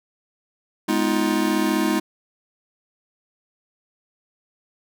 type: chord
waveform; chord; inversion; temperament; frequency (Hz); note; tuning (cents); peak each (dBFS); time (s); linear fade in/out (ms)
square; F half-diminished seventh; first; just; 209.5 / 251.4 / 314.3 / 349.2; Ab3 / Cb4 / Eb4 / F4; +15 / +31 / +18 / 0; -25 / -27 / -23 / -27; 0.88-2; 10
effects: none